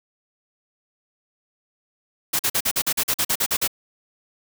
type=noise bursts; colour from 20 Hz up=white; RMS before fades=-21 dBFS; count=13; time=2.33-3.677 s; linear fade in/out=10 ms; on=63 ms; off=44 ms; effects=none